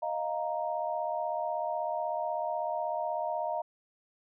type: chord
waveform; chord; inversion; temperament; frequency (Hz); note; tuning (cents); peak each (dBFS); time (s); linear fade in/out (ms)
sine; Eb suspended second; none; equal; 622.3 / 698.5 / 932.3; Eb5 / F5 / Bb5; 0 / 0 / 0; -34 / -34 / -35; 0.02-3.62; 10
effects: none